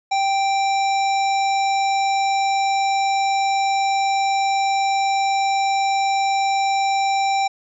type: harmonic tone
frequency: 784 Hz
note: G5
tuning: in tune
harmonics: 1 / 3 / 5 / 7 / 9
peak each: -17 / -27 / -31 / -34 / -36 dBFS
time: 0.11-7.48 s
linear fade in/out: 10 ms
effects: none